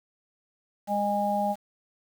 harmonic tone, 204.5 Hz, G#3, 26 cents flat, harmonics 1 / 3 / 4, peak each -30 / -29 / -26 dBFS, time 0.87-1.56 s, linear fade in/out 50 ms, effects 8-bit

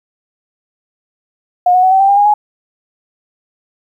sine tone with pitch steps, 718 / 733.9 / 750.2 / 766.9 / 783.9 / 801.3 / 819.1 / 837.2 Hz, F5 / F#5 / F#5 / G5 / G5 / G5 / G#5 / G#5, +48 / -14 / +24 / -38 / 0 / +38 / -24 / +14 cents, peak -6 dBFS, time 1.66-2.34 s, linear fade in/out 5 ms, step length 85 ms, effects 8-bit

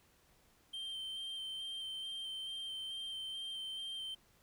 triangle tone with vibrato, 3136 Hz, G7, in tune, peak -39 dBFS, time 0.73-4.15 s, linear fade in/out 10 ms, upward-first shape square, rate 2.3 Hz, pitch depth 12 cents each way, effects pink hiss -69 dBFS RMS until 4.42 s

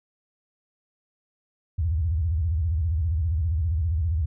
sine tone with vibrato, 80.5 Hz, E2, 41 cents flat, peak -21 dBFS, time 1.78-4.26 s, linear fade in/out 10 ms, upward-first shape square, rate 15 Hz, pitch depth 180 cents each way, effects none

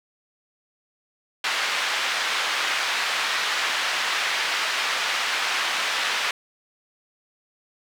pink band-pass noise, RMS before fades -25 dBFS, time 1.44-6.31 s, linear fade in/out 2 ms, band 1300 to 3900 Hz, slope 12 dB/octave, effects none

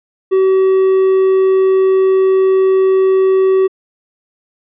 triangle tone, 380.5 Hz, F#4, 48 cents sharp, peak -6 dBFS, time 0.31-3.68 s, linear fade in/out 20 ms, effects resampled to 8000 Hz

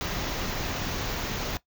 pink band-stop noise, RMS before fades -31 dBFS, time 0.01-1.57 s, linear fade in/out 0 ms, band 6900 to 14000 Hz, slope 96 dB/octave, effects noise-tail reverb RT60 0.1 s tail -17 dB re dry

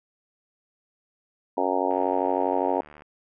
harmonic tone, 92.5 Hz, F#2, in tune, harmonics 3 / 4 / 5 / 6 / 7 / 8 / 9 / 10, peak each -30 / -30 / -30 / -30 / -30 / -30 / -30 / -30 dBFS, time 1.57-2.81 s, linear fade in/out 5 ms
click train, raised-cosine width 0.5 ms, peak -31 dBFS, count 84, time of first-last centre 1.91-3.021 s, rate 74.7 Hz
effects none

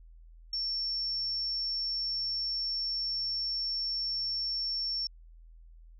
sine tone, 5440 Hz, F8, 46 cents flat, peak -30 dBFS, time 0.53-5.07 s, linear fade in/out 2 ms, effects added 41 Hz sine -50 dBFS peak until 5.99 s

